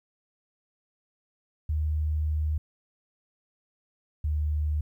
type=tone pair in turn; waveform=sine; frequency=76.7 / 75.51 Hz; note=D#2 / D2; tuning=-24 / +49 cents; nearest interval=unison; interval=27 cents; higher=first; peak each=-24 dBFS; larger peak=neither; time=1.69-2.58 / 4.24-4.81 s; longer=first; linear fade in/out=5 ms; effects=11-bit